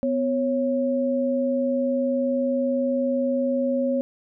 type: tone pair together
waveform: sine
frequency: 250.6 / 549 Hz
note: B3 / C#5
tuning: +25 / -17 cents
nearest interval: octave + major second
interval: 1358 cents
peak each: -23 dBFS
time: 0.03-4.01 s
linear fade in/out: 0 ms
effects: none